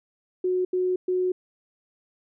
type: tone bursts at uneven times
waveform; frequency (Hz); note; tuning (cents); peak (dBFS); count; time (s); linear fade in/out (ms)
sine; 366.3; F#4; -17; -21; 3; 0.44-0.65 / 0.73-0.96 / 1.08-1.32; 5
effects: none